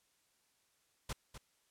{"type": "noise with echo", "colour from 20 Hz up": "pink", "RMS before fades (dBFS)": -40, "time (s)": [1.09, 1.13], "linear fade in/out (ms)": 5, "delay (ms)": 250, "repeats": 1, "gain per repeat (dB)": -10, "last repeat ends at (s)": 1.38, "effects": ["white hiss -75 dBFS RMS until 1.7 s", "low-pass 11000 Hz 12 dB/octave"]}